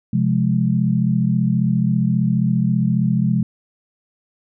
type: chord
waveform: sine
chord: F minor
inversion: second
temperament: just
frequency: 130.96 / 174.61 / 209.5 Hz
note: C3 / F3 / Ab3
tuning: +2 / 0 / +15 cents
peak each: -19 dBFS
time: 0.13-3.43 s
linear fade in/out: 5 ms
effects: none